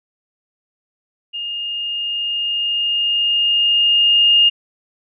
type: tone with level ramp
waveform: sine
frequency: 2833 Hz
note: F7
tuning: 24 cents sharp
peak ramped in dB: -23 to -8 dBFS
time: 1.33-4.5 s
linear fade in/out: 20 ms
effects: none